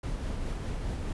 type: noise with tremolo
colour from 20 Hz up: brown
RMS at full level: -32 dBFS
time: 0.03-1.13 s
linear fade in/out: 5 ms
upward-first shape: triangle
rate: 4.9 Hz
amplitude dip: 30%
effects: resampled to 24000 Hz